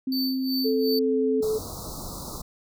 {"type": "tone", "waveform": "sine", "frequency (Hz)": 262.3, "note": "C4", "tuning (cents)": 4, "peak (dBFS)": -24, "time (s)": [0.07, 1.41], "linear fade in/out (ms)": 5}
{"type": "tone with tremolo", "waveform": "square", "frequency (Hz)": 4551, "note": "C#8", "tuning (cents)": 45, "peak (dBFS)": -27, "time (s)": [0.12, 0.99], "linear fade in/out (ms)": 2, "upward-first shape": "sine", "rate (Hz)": 2.7, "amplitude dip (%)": 85}
{"type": "tone with pitch glide", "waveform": "sine", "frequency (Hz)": [438.2, 434.7], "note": ["A4", "A4"], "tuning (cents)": [-7, -21], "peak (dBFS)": -22, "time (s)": [0.64, 1.59], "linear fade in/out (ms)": 20, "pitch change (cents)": -14, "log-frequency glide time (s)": [1, 1.19]}
{"type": "band-stop noise", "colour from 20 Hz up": "pink", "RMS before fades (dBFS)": -36, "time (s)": [1.42, 2.42], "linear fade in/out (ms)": 10, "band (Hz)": [1300, 3900], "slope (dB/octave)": 96}
{"effects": []}